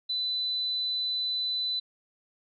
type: tone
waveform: sine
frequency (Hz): 4000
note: B7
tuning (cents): +21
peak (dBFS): -27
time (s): 0.09-1.8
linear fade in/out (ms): 10
effects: none